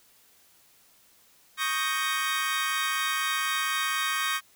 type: chord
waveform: 25% pulse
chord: Eb dominant seventh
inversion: third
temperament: equal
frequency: 1108.7 / 1244.5 / 1568 / 1864.7 Hz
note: Db6 / Eb6 / G6 / Bb6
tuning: 0 / 0 / 0 / 0 cents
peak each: -28 dBFS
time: 1.57-4.41 s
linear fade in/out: 50 ms
effects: white hiss -60 dBFS RMS until 4.55 s